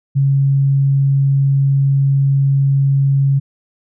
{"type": "tone", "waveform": "sine", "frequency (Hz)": 137.8, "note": "C#3", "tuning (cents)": -10, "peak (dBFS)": -10, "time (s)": [0.15, 3.4], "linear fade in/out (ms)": 20, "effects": []}